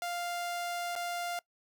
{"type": "tone with dropouts", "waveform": "sawtooth", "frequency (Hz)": 698.5, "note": "F5", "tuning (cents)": 0, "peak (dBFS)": -30, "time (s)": [0.02, 1.39], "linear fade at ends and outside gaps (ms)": 1, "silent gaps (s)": [0.954, 0.961], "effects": ["noise-tail reverb RT60 0.1 s tail -22 dB re dry"]}